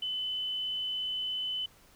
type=tone; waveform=sine; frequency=3019 Hz; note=F#7; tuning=34 cents sharp; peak=-31 dBFS; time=0.02-1.66 s; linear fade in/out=5 ms; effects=pink hiss -60 dBFS RMS until 1.95 s